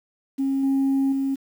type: tone with level steps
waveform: sine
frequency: 271.3 Hz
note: C#4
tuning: 37 cents flat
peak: -19 / -16 / -20 dBFS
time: 0.38-1.36 s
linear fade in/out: 20 ms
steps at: 0.63 / 1.12 s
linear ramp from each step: 5 ms
effects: tanh soft clip ceiling -16 dBFS + 8-bit